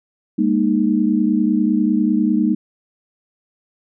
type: tone cluster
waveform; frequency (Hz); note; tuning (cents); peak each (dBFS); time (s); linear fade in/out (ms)
sine; 203.4 / 233.4 / 308.7; G#3 / A#3 / D#4; -36 / +2 / -14; -18; 0.38-2.55; 10
effects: none